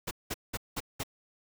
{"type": "noise bursts", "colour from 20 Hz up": "pink", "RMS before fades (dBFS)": -34, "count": 5, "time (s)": [0.07, 1.035], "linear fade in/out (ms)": 10, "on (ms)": 41, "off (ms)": 190, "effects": []}